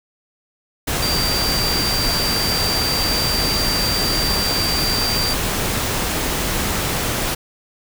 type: tone in noise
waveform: sine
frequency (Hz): 4699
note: D8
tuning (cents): 0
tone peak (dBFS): -20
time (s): 1.02-5.34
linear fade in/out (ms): 10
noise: pink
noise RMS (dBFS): -21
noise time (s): 0.87-7.35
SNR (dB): -2
effects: none